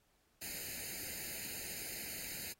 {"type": "noise with comb filter", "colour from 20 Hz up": "white", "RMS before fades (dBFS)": -44, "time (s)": [0.41, 2.53], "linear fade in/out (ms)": 10, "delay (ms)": 0.44, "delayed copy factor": 0.95, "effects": ["pink hiss -75 dBFS RMS until 2.59 s", "AAC 48 kbps"]}